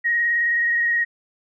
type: tone with vibrato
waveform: sine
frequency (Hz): 1881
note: A#6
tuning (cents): +15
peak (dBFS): -17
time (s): 0.04-1.05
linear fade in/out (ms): 20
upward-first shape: square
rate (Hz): 19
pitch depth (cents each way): 13
effects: none